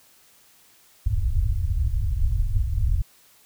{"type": "low-pass noise", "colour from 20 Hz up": "pink", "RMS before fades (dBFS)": -22, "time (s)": [1.06, 3.02], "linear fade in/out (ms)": 5, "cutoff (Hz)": 110, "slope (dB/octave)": 48, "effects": ["white hiss -56 dBFS RMS until 3.45 s"]}